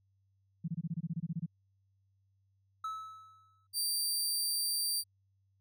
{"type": "tone bursts", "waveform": "sine", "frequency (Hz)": 165.7, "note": "E3", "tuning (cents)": 9, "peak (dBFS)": -32, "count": 13, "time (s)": [0.64, 1.462], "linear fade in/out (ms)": 10, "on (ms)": 42, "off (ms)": 23}
{"type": "tone with exponential decay", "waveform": "triangle", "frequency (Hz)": 1300, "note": "E6", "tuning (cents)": -24, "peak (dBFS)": -32, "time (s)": [2.84, 3.67], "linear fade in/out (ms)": 5, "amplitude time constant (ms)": 180}
{"type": "tone", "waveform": "20% pulse", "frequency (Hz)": 4687, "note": "D8", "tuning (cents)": -4, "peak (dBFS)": -25, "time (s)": [3.73, 5.04], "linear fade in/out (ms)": 50}
{"effects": ["added 97 Hz sine -70 dBFS peak until 5.6 s"]}